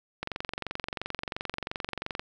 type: click train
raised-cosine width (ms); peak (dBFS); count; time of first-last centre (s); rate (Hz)
0.3; -16; 46; 0.23-2.195; 22.9
effects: none